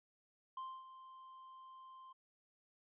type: tone with ADSR envelope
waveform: triangle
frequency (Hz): 1046.5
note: C6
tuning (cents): 0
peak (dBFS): -40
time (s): 0.57-2.13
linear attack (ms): 4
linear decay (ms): 260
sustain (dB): -12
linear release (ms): 10
effects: resampled to 8000 Hz